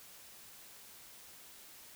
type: silence
effects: white hiss -55 dBFS RMS until 1.95 s